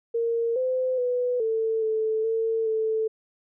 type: tone with pitch steps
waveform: sine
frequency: 463.3 / 513 / 494.1 / 445.9 / 438.7 / 449.4 / 440.5 Hz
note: A#4 / C5 / B4 / A4 / A4 / A4 / A4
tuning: -11 / -34 / +1 / +23 / -5 / +37 / +2 cents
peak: -22 dBFS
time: 0.14-3.08 s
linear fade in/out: 10 ms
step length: 420 ms
effects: none